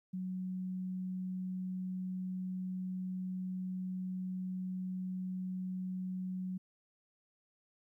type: tone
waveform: sine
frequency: 185 Hz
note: F#3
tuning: in tune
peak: -36 dBFS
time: 0.13-6.58 s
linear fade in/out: 10 ms
effects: 13-bit